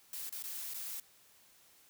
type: noise with dropouts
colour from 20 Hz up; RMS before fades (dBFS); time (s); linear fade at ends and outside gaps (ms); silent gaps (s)
blue; -42; 0.13-1; 2; 0.294-0.324 / 0.425-0.438 / 0.738-0.742
effects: white hiss -64 dBFS RMS until 1.89 s